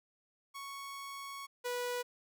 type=tone pair in turn; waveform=sawtooth; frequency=1108.7 / 490 Hz; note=C#6 / B4; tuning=0 / -14 cents; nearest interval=octave + major second; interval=1414 cents; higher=first; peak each=-39 / -31 dBFS; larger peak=second; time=0.54-1.47 / 1.64-2.03 s; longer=first; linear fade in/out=20 ms; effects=none